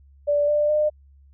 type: tone with pitch steps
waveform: sine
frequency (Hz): 583 / 593.5 / 604.3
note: D5 / D5 / D5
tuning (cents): -13 / +18 / +49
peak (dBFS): -17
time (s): 0.27-0.9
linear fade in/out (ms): 20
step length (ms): 210
effects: added 69 Hz sine -49 dBFS peak until 1.33 s